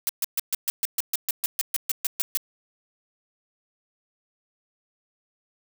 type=noise bursts; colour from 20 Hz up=blue; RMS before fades=-24 dBFS; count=16; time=0.07-2.372 s; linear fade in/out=0 ms; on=22 ms; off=130 ms; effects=none